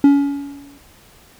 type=tone with exponential decay; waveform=triangle; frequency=282 Hz; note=C#4; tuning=30 cents sharp; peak=-3 dBFS; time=0.04-0.78 s; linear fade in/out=2 ms; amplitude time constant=160 ms; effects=pink hiss -48 dBFS RMS until 1.39 s